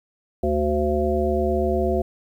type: harmonic tone with a mistuned harmonic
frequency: 74.3 Hz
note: D2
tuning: 21 cents sharp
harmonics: 1 / 3 / 5 / 7 / 9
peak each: -25 / -27 / -23 / -27 / -25 dBFS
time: 0.43-2.02 s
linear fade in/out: 5 ms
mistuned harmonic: 9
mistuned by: +20 cents
effects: 9-bit